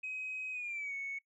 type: tone with pitch glide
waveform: sine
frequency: 2529 to 2214 Hz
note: D#7 to C#7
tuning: +28 to -3 cents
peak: -36 dBFS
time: 0.03-1.19 s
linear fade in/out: 10 ms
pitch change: -231 cents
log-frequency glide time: 0.52-0.94 s
effects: noise-tail reverb RT60 0.1 s tail -23 dB re dry + tanh soft clip ceiling -33 dBFS